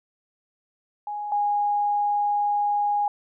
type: tone pair in turn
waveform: sine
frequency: 830.6 / 823.4 Hz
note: G#5 / G#5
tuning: 0 / -15 cents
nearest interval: unison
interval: 15 cents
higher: first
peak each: -28 / -20 dBFS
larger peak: second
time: 1.07-1.32 / 1.32-3.08 s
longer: second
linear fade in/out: 2 ms
effects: none